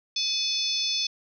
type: harmonic tone with a mistuned harmonic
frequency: 872 Hz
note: A5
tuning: 16 cents flat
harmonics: 3 / 4 / 5 / 6 / 7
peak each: -36 / -29 / -30 / -29 / -35 dBFS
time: 0.16-1.07 s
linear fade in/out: 5 ms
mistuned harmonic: 3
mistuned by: -62 cents
effects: none